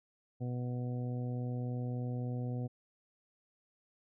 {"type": "harmonic tone", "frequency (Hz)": 123.47, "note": "B2", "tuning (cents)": 0, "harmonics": [1, 2, 3, 4, 5, 6], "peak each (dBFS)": [-35, -41, -51, -47, -54, -53], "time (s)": [0.4, 2.68], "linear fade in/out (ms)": 20, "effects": []}